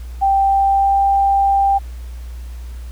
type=tone with pitch glide; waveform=sine; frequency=784 to 790.4 Hz; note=G5 to G5; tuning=0 to +14 cents; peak=-11 dBFS; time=0.21-1.79 s; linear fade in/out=20 ms; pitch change=+14 cents; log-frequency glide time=0.41-1.01 s; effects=added 60 Hz sine -27 dBFS peak until 2.91 s + pink hiss -47 dBFS RMS until 2.91 s